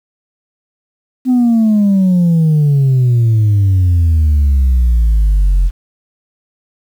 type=exponential sweep; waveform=sine; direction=down; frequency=258.2 to 42.73 Hz; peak=-5 dBFS; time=1.25-5.71 s; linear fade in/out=50 ms; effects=tanh soft clip ceiling -6 dBFS + 7-bit